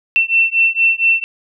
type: beating tone pair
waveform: sine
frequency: 2690 / 2694.3 Hz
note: E7 / E7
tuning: +34 / +37 cents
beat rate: 4.3 Hz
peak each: -14 dBFS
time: 0.16-1.24 s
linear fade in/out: 0 ms
effects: none